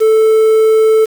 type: tone with quantisation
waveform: triangle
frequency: 439.6 Hz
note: A4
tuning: 2 cents flat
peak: -4 dBFS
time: 0-1.06 s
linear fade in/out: 20 ms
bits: 5
effects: none